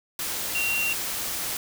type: tone in noise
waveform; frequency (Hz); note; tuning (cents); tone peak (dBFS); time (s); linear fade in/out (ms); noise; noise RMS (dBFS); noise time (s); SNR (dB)
sine; 2751; F7; -27; -24; 0.55-0.93; 2; white; -30; 0.19-1.57; +3
effects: none